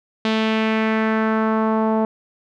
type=tone with low-pass filter sweep; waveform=sawtooth; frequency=220 Hz; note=A3; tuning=in tune; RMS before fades=-19 dBFS; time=0.25-2.05 s; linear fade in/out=2 ms; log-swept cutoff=3600 to 820 Hz; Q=2; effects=none